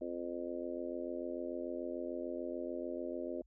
harmonic tone, 86.8 Hz, F2, 10 cents flat, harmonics 3 / 4 / 5 / 6 / 7, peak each -44 / -42 / -48 / -45 / -44 dBFS, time 0.01-3.42 s, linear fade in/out 5 ms, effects added 50 Hz sine -63 dBFS peak until 3.46 s

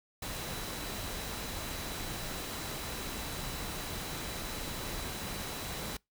sine tone in noise, 3951 Hz, B7, in tune, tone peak -49 dBFS, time 0.22-5.97 s, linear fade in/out 5 ms, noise pink, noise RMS -39 dBFS, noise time 0.22-5.97 s, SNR -13 dB, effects noise-tail reverb RT60 0.2 s tail -26 dB re dry

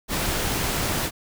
pink noise, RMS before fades -25 dBFS, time 0.08-1.11 s, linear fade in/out 50 ms, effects none

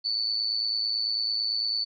sine tone with amplitude modulation, 4488 Hz, C#8, 21 cents sharp, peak -22 dBFS, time 0.04-1.85 s, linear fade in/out 20 ms, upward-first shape sine, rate 109 Hz, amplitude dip 65%, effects none

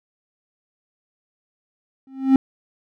triangle tone with exponential growth, 266.4 Hz, C4, 31 cents sharp, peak -5 dBFS, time 2.07-2.36 s, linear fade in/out 2 ms, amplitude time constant 62 ms, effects none

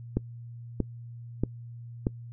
click train, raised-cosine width 3 ms, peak -12 dBFS, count 4, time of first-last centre 0.17-2.069 s, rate 1.58 Hz, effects noise-tail reverb RT60 0.1 s tail -23 dB re dry + added 118 Hz sine -40 dBFS peak until 2.32 s

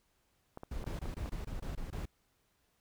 clicks, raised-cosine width 1 ms, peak -30 dBFS, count 5, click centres 0.574 / 0.634 / 0.841 / 1.057 / 1.259 s
brown noise bursts, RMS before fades -39 dBFS, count 9, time 0.71-2.056 s, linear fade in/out 5 ms, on 130 ms, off 22 ms
effects pink hiss -75 dBFS RMS until 2.8 s

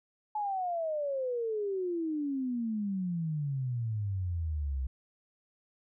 sine exponential sweep, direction down, 860 to 63.6 Hz, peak -30 dBFS, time 0.35-4.87 s, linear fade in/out 5 ms, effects none

